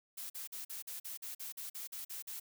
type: noise bursts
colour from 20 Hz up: blue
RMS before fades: -44 dBFS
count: 13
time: 0.17-2.4 s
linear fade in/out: 10 ms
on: 130 ms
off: 45 ms
effects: none